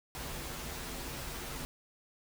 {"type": "noise with comb filter", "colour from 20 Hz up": "pink", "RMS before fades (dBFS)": -41, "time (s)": [0.15, 1.65], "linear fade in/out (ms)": 0, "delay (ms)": 9.8, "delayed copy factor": -0.65, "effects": []}